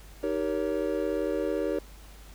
triangle chord, Eb dominant seventh, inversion none, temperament just, 311.1 / 388.9 / 466.7 / 560 Hz, Eb4 / G4 / Bb4 / Db5, 0 / -14 / +2 / +18 cents, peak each -30 dBFS, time 0.23-1.79 s, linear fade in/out 5 ms, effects added 50 Hz sine -46 dBFS peak until 2.34 s + pink hiss -53 dBFS RMS until 2.34 s

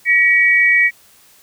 sine tone pair together, 1921 / 2267 Hz, B6 / C#7, -48 / +38 cents, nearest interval minor third, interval 286 cents, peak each -12 dBFS, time 0.05-0.91 s, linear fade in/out 50 ms, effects white hiss -49 dBFS RMS until 1.42 s

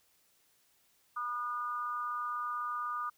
sine tone with amplitude modulation, 1216 Hz, D#6, 40 cents flat, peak -30 dBFS, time 1.16-3.1 s, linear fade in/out 10 ms, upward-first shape sine, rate 240 Hz, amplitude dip 75%, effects white hiss -70 dBFS RMS until 3.17 s

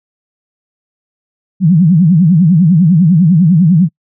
sine tone with vibrato, 171 Hz, F3, 36 cents flat, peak -4 dBFS, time 1.6-3.89 s, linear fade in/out 50 ms, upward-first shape triangle, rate 10 Hz, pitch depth 260 cents each way, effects noise-tail reverb RT60 0.1 s tail -26 dB re dry

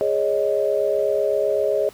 sine chord, Ab suspended fourth, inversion none, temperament equal, 415.3 / 554.4 / 622.3 Hz, Ab4 / Db5 / Eb5, 0 / 0 / 0 cents, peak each -22 dBFS, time 0.01-1.89 s, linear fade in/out 0 ms, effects pink hiss -47 dBFS RMS until 1.93 s + high-pass 60 Hz 12 dB/octave

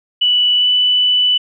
sine tone with pitch glide, 2960 to 2982 Hz, F#7 to F#7, 0 to +13 cents, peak -10 dBFS, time 0.21-1.38 s, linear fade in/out 10 ms, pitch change +13 cents, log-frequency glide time 0.56-0.68 s, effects none

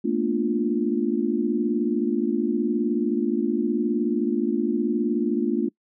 sine chord, Bb major seventh, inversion third, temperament equal with one note detuned, 220 / 239.1 / 293.7 / 349.2 Hz, A3 / Bb3 / D4 / F4, 0 / +44 / 0 / 0 cents, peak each -26 dBFS, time 0.04-5.69 s, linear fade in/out 10 ms, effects noise-tail reverb RT60 0.1 s tail -24 dB re dry

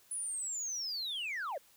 sine linear sweep, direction down, 10070 to 500 Hz, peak -33 dBFS, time 0.11-1.58 s, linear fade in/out 5 ms, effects tanh soft clip ceiling -34 dBFS + white hiss -64 dBFS RMS until 1.76 s

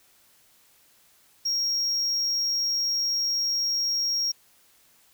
triangle tone, 5588 Hz, F8, in tune, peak -22 dBFS, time 1.45-4.32 s, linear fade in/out 10 ms, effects white hiss -60 dBFS RMS until 5.13 s

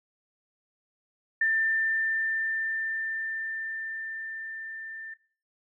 sine tone with level ramp, 1788 Hz, A6, 27 cents sharp, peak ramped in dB -21 to -37 dBFS, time 1.41-5.14 s, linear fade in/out 5 ms, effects noise-tail reverb RT60 0.4 s tail -19 dB re dry

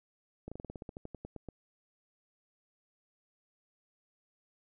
slowing click train, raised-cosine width 2 ms, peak -29 dBFS, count 15, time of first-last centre 0.48-1.487 s, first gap 36 ms, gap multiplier 1.1, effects none

